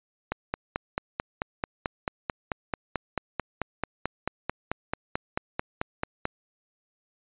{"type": "click train", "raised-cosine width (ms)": 0.5, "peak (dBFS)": -12, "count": 28, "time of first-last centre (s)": [0.32, 6.254], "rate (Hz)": 4.55, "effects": ["resampled to 8000 Hz"]}